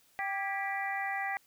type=harmonic tone with a mistuned harmonic; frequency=392 Hz; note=G4; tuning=in tune; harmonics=2 / 3 / 4 / 5 / 6; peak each=-35 / -45 / -42 / -35 / -44 dBFS; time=0.19-1.37 s; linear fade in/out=0 ms; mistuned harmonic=4; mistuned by=+72 cents; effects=white hiss -66 dBFS RMS until 1.46 s